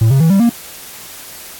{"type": "tone with pitch steps", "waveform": "triangle", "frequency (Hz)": [112.3, 135.1, 162.53, 195.53, 235.2], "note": ["A2", "C#3", "E3", "G3", "A#3"], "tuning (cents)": [36, -44, -24, -4, 16], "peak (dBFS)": -5, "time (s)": [0.01, 0.495], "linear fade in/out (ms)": 5, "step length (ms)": 97, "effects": ["white hiss -33 dBFS RMS until 1.59 s", "AAC 64 kbps"]}